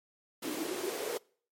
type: noise with high-pass filter sweep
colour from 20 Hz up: pink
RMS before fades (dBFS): -36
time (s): 0.42-1.18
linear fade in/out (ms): 10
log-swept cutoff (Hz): 290 to 460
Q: 7.9
effects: noise-tail reverb RT60 0.5 s tail -25 dB re dry + MP3 64 kbps